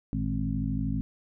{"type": "harmonic tone with a mistuned harmonic", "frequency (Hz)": 52.8, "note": "G#1", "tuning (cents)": 29, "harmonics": [1, 2, 3, 4, 5], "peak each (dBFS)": [-33, -33, -33, -33, -33], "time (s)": [0.13, 1.01], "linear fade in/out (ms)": 0, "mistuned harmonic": 2, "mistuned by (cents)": 120, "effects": []}